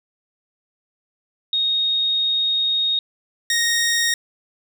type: tone pair in turn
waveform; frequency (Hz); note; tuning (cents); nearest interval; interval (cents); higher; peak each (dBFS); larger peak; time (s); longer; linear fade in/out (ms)
sine / 15% pulse; 3729 / 1864.5; A#7 / A#6; 0 / 0; octave; 1200; first; -17 / -11; second; 1.53-2.99 / 3.5-4.14; first; 2
effects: none